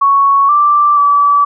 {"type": "tone with pitch steps", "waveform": "sine", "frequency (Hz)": [1111, 1174, 1151], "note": ["C#6", "D6", "D6"], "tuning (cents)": [4, -1, -35], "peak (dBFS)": -6, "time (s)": [0.01, 1.45], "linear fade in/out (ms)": 10, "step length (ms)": 480, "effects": []}